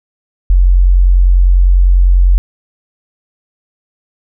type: tone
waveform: sine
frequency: 45.06 Hz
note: F#1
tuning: 45 cents flat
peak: -4 dBFS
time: 0.5-2.38 s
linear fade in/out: 0 ms
effects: none